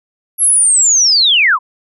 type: linear sweep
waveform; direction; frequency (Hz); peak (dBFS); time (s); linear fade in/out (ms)
sine; down; 11380 to 930; -7; 0.38-1.59; 50
effects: none